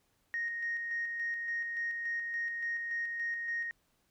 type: tone with tremolo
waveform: sine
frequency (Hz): 1864.7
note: A#6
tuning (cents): 0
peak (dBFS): -31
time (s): 0.34-3.71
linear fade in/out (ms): 0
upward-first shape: square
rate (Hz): 3.5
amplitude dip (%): 35
effects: tanh soft clip ceiling -27 dBFS + pink hiss -74 dBFS RMS until 4.1 s